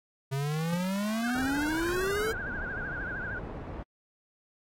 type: exponential sweep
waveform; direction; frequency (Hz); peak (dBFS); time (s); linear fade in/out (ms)
square; up; 133.3 to 454.4; -29; 0.31-2.33; 20
type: tone with vibrato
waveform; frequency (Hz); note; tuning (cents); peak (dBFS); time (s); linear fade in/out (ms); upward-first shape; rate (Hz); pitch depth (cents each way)
sine; 1525; G6; -48; -34; 1.23-3.39; 5; triangle; 13; 140
type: low-pass noise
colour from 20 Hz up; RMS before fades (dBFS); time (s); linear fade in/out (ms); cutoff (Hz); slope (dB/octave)
pink; -39; 1.35-3.83; 2; 960; 12
effects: AAC 48 kbps